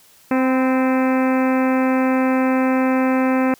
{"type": "harmonic tone with a mistuned harmonic", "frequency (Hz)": 260.2, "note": "C4", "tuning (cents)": -9, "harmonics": [1, 2, 3, 4, 5, 6, 7, 8, 9, 10], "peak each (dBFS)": [-16, -22, -26, -28, -30, -32, -33, -34, -35, -36], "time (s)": [0.31, 3.54], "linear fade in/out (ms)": 2, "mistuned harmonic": 4, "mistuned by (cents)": -26, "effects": ["white hiss -51 dBFS RMS until 3.59 s"]}